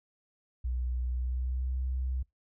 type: tone with pitch glide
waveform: sine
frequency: 61.74 to 64.32 Hz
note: B1 to C2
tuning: 0 to -29 cents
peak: -29 dBFS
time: 0.64-2.23 s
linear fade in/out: 10 ms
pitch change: +71 cents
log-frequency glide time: 1.08-1.78 s
effects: noise-tail reverb RT60 0.2 s tail -26 dB re dry